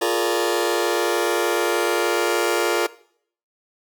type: chord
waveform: sawtooth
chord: Bb dominant seventh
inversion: second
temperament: just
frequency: 349.6 / 419.5 / 466.2 / 582.7 Hz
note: F4 / Ab4 / Bb4 / D5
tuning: +2 / +17 / 0 / -14 cents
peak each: -19 / -21 / -20 / -23 dBFS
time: 0.01-2.87 s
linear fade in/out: 10 ms
effects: noise-tail reverb RT60 0.6 s tail -19 dB re dry